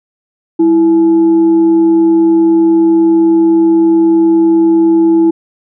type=tone with frequency modulation; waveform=sine; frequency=329.6 Hz; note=E4; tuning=in tune; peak=-5 dBFS; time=0.59-5.31 s; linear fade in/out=10 ms; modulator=523 Hz; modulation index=0.22; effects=none